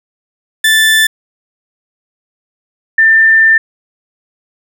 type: tone pair in turn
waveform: 30% pulse / sine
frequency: 1760 / 1788.7 Hz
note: A6 / A6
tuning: 0 / +28 cents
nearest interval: unison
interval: 28 cents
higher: second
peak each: -4 dBFS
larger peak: neither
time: 0.64-1.07 / 2.98-3.58 s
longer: second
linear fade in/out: 5 ms
effects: none